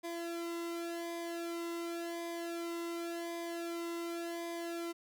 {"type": "tone with flanger", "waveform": "sawtooth", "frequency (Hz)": 339, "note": "E4", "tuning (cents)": 49, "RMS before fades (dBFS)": -40, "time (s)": [0.03, 4.93], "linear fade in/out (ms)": 20, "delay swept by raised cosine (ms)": [0.71, 1.26], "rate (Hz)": 0.9, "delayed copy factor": -0.8, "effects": []}